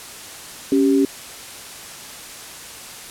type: tone pair together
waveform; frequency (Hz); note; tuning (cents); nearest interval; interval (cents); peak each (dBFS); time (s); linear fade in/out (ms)
sine; 277.2 / 390.6; C#4 / G4; 0 / -6; tritone; 594; -14 / -18; 0.72-1.05; 2
effects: white hiss -36 dBFS RMS until 3.1 s + low-pass 11000 Hz 12 dB/octave